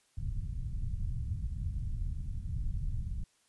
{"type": "low-pass noise", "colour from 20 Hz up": "pink", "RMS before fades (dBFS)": -35, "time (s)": [0.17, 3.24], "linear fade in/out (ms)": 5, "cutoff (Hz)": 130, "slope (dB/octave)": 24, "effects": ["white hiss -70 dBFS RMS until 3.48 s", "resampled to 24000 Hz"]}